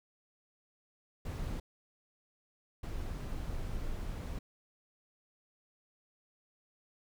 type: noise bursts at uneven times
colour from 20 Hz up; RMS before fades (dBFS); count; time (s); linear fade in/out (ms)
brown; -38; 2; 1.25-1.6 / 2.83-4.39; 5
effects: none